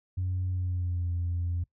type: tone with pitch glide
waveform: sine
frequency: 91.8 to 86.8 Hz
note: F#2 to F2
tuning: -13 to -10 cents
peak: -26 dBFS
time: 0.17-1.64 s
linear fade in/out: 10 ms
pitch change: -97 cents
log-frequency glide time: 0.5-1.11 s
effects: noise-tail reverb RT60 0.1 s tail -22 dB re dry + tanh soft clip ceiling -24 dBFS